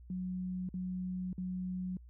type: tone bursts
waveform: sine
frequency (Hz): 183.4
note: F#3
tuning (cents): -15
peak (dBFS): -35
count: 3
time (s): 0.1-1.97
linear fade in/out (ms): 2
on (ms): 590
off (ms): 50
effects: added 60 Hz sine -51 dBFS peak until 2.09 s